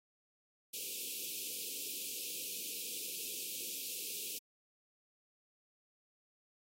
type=band-stop noise; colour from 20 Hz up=white; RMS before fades=-42 dBFS; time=0.73-4.39 s; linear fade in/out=10 ms; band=520 to 2400 Hz; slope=96 dB/octave; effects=high-pass 300 Hz 12 dB/octave + AAC 48 kbps